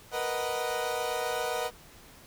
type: chord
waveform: 30% pulse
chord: B major seventh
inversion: third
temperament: equal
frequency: 466.2 / 493.9 / 622.3 / 740 Hz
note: A#4 / B4 / D#5 / F#5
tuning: 0 / 0 / 0 / 0 cents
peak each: -33 / -32 / -33 / -32 dBFS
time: 0.11-1.71 s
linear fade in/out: 50 ms
effects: pink hiss -53 dBFS RMS until 2.26 s